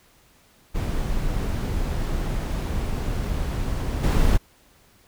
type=noise with level steps; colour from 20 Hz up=brown; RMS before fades=-25 / -18 dBFS; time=0.74-4.38 s; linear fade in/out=20 ms; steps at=4.03 s; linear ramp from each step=10 ms; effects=pink hiss -57 dBFS RMS until 5.07 s